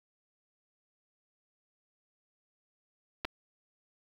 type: clicks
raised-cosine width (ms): 0.3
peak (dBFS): -18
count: 2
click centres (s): 3.248 / 3.251
effects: 8-bit